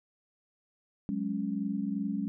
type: chord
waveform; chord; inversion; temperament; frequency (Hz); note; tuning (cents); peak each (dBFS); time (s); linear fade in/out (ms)
sine; F# suspended second; none; equal; 185 / 207.7 / 277.2; F#3 / G#3 / C#4; 0 / 0 / 0; -36 / -32 / -35; 1.09-2.28; 0
effects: none